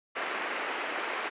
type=band-pass noise; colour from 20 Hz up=white; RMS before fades=-34 dBFS; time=0.15-1.3 s; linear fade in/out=20 ms; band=300 to 2400 Hz; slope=24 dB/octave; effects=resampled to 8000 Hz